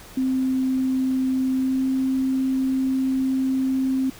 sine tone with pitch glide, 260.8 to 263.4 Hz, C4 to C4, -5 to +12 cents, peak -19 dBFS, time 0.17-4.1 s, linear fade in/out 5 ms, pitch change +17 cents, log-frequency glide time 1.52-1.86 s, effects pink hiss -44 dBFS RMS until 4.19 s

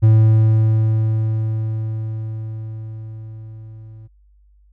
triangle tone with level ramp, 110 Hz, A2, in tune, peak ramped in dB -5 to -34 dBFS, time 0.02-4.08 s, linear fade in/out 20 ms, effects added 50 Hz sine -49 dBFS peak until 4.72 s

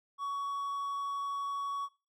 triangle tone, 1122 Hz, C#6, 21 cents sharp, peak -31 dBFS, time 0.18-1.89 s, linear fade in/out 50 ms, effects noise-tail reverb RT60 0.3 s tail -17 dB re dry

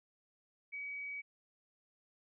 sine tone, 2270 Hz, C#7, 41 cents sharp, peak -40 dBFS, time 0.72-1.22 s, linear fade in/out 20 ms, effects none

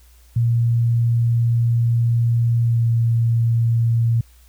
sine tone with pitch glide, 117.4 to 115.98 Hz, A#2 to A#2, +13 to -8 cents, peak -14 dBFS, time 0.36-4.21 s, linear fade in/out 5 ms, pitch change -21 cents, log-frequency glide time 2.62-2.86 s, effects added 60 Hz sine -47 dBFS peak until 4.48 s + white hiss -56 dBFS RMS until 4.48 s

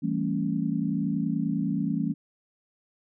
sine chord, A dominant seventh, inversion second, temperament equal with one note detuned, 164.81 / 196 / 225.7 / 277.2 Hz, E3 / G3 / A3 / C#4, 0 / 0 / +44 / 0 cents, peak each -30 dBFS, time 0.02-2.14 s, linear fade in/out 20 ms, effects none

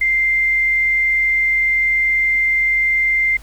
sine tone, 2093 Hz, C7, in tune, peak -13 dBFS, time 0.01-3.37 s, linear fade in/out 5 ms, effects added 50 Hz sine -36 dBFS peak until 3.42 s + pink hiss -46 dBFS RMS until 3.42 s

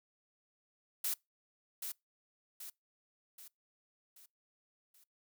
blue noise with echo, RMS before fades -35 dBFS, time 1.04-1.14 s, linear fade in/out 5 ms, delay 780 ms, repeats 5, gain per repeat -6 dB, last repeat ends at 5.04 s, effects noise-tail reverb RT60 0.2 s tail -25 dB re dry

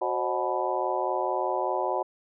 harmonic tone with a mistuned harmonic, 123.47 Hz, B2, in tune, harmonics 3 / 4 / 5 / 6 / 7 / 8, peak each -32 / -32 / -32 / -32 / -32 / -32 dBFS, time 0.01-2.03 s, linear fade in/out 10 ms, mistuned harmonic 4, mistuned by +130 cents, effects none

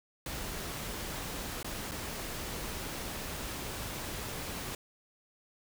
pink noise with dropouts, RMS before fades -39 dBFS, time 0.26-4.75 s, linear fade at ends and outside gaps 2 ms, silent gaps 1.629-1.645 / 1.912-1.917 s, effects none

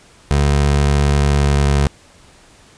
25% pulse tone with pitch glide, 71.5 to 70.76 Hz, D2 to C#2, -46 to +36 cents, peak -8 dBFS, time 0.31-1.87 s, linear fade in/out 0 ms, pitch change -18 cents, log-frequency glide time 1.21-1.65 s, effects pink hiss -47 dBFS RMS until 2.77 s + resampled to 22050 Hz

